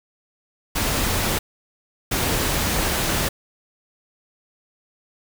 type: noise bursts at uneven times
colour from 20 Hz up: pink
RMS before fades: -22 dBFS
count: 2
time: 0.75-1.39 / 2.11-3.29 s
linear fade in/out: 10 ms
effects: none